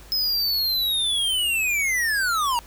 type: linear sweep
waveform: square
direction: down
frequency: 5140 to 918 Hz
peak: -21 dBFS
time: 0.12-2.59 s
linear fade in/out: 0 ms
effects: added 50 Hz sine -44 dBFS peak until 2.66 s + pink hiss -48 dBFS RMS until 2.66 s